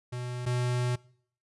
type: tone pair in turn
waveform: square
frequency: 123.47 / 123.47 Hz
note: B2 / B2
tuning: 0 / 0 cents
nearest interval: unison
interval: 0 cents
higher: neither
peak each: -34 / -27 dBFS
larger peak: second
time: 0.12-0.46 / 0.46-0.96 s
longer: second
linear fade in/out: 10 ms
effects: noise-tail reverb RT60 0.6 s tail -23 dB re dry + resampled to 24000 Hz